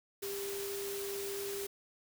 sine tone in noise, 398.2 Hz, G4, 27 cents sharp, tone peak -38 dBFS, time 0.22-1.67 s, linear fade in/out 10 ms, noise white, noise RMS -43 dBFS, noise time 0.22-1.67 s, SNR +2 dB, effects none

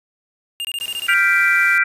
square tone bursts, 2811 Hz, F7, 11 cents sharp, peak -23 dBFS, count 8, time 0.6-1.137 s, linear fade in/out 0 ms, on 47 ms, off 23 ms
white noise, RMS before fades -37 dBFS, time 0.8-1.78 s, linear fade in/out 0 ms
sine chord, G dominant seventh, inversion third, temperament equal, 1396.9 / 1568 / 1975.5 / 2349 Hz, F6 / G6 / B6 / D7, 0 / 0 / 0 / 0 cents, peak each -18 dBFS, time 1.08-1.84 s, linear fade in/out 10 ms
effects resampled to 32000 Hz

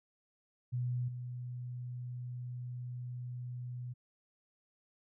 sine tone with level steps, 123.5 Hz, B2, in tune, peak -32 / -39 dBFS, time 0.72-3.94 s, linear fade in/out 20 ms, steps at 1.08 s, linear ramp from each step 5 ms, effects none

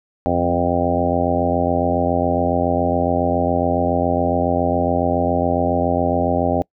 harmonic tone with a mistuned harmonic, 87.2 Hz, F2, 2 cents flat, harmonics 1 / 2 / 3 / 4 / 5 / 6 / 7 / 8 / 9, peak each -25 / -26 / -22 / -27 / -27 / -25 / -22 / -26 / -23 dBFS, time 0.26-6.62 s, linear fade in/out 0 ms, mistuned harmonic 2, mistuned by -21 cents, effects noise-tail reverb RT60 0.1 s tail -25 dB re dry

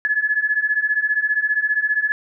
sine beating tone pair, 1700 / 1715 Hz, G#6 / A6, +40 / -45 cents, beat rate 15 Hz, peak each -21 / -19 dBFS, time 0.05-2.12 s, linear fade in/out 0 ms, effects none

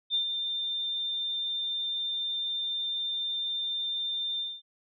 sine tone with ADSR envelope, 3594 Hz, A7, 36 cents sharp, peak -23 dBFS, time 0.1-4.62 s, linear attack 47 ms, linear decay 100 ms, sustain -6 dB, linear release 220 ms, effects none

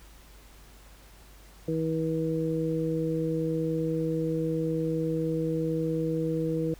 harmonic tone, 160.9 Hz, E3, 42 cents flat, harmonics 1 / 2 / 3, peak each -30 / -30 / -30 dBFS, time 1.68-6.74 s, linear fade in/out 2 ms, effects added 50 Hz sine -51 dBFS peak until 6.79 s + pink hiss -55 dBFS RMS until 6.79 s

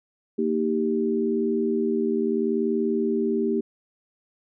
sine chord, Eb major, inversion second, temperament equal with one note detuned, 230.7 / 311.1 / 392 Hz, Bb3 / Eb4 / G4, -18 / 0 / 0 cents, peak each -25 / -28 / -24 dBFS, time 0.38-3.61 s, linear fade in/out 10 ms, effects none

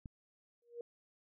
click, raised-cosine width 5 ms, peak -34 dBFS, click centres 0.058 s
sine tone with exponential growth, 474 Hz, A#4, 29 cents sharp, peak -38 dBFS, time 0.62-0.81 s, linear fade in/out 2 ms, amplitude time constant 40 ms
effects none

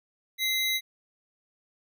square tone pair together, 2075 / 3881 Hz, C7 / B7, -15 / -31 cents, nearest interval major seventh, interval 1084 cents, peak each -29 / -28 dBFS, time 0.38-0.81 s, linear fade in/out 50 ms, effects none

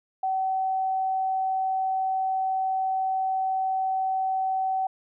sine tone, 761 Hz, F#5, 48 cents sharp, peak -23 dBFS, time 0.23-4.87 s, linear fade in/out 5 ms, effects none

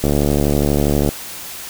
click train, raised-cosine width 2 ms, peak -3 dBFS, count 77, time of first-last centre 0.04-1.09 s, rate 72.4 Hz, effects white hiss -31 dBFS RMS until 1.69 s

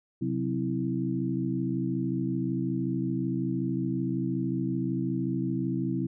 harmonic tone with a mistuned harmonic, 65.41 Hz, C2, in tune, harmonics 2 / 3 / 4 / 5, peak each -32 / -32 / -32 / -32 dBFS, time 0.21-6.07 s, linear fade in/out 10 ms, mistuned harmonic 3, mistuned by -110 cents, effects none

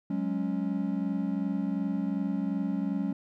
triangle chord, F# suspended second, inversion none, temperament equal, 185 / 207.7 / 277.2 Hz, F#3 / G#3 / C#4, 0 / 0 / 0 cents, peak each -30 dBFS, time 0.1-3.13 s, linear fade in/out 5 ms, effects none

